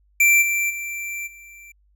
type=tone with level steps; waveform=square; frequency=2349 Hz; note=D7; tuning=in tune; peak=-13 / -20 / -28 / -42 dBFS; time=0.2-1.72 s; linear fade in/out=5 ms; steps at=0.41 / 0.69 / 1.26 s; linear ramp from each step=20 ms; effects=added 50 Hz sine -57 dBFS peak until 1.95 s